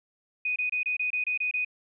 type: tone bursts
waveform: sine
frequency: 2489 Hz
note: D#7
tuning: in tune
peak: -25 dBFS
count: 9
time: 0.45-1.648 s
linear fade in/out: 5 ms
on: 110 ms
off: 26 ms
effects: none